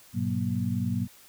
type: tone cluster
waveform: sine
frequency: 102.3 / 122.4 / 186.5 / 236.9 Hz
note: G#2 / B2 / F#3 / A#3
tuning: -26 / -15 / +14 / +28 cents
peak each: -31 dBFS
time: 0.13-1.08 s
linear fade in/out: 50 ms
effects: white hiss -54 dBFS RMS until 1.28 s